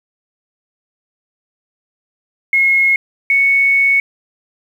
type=tone pair in turn; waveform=sine; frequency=2165 / 2216 Hz; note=C#7 / C#7; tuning=-41 / -1 cents; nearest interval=unison; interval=40 cents; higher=second; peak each=-9 dBFS; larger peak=neither; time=2.53-2.96 / 3.3-4 s; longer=second; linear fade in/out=2 ms; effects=7-bit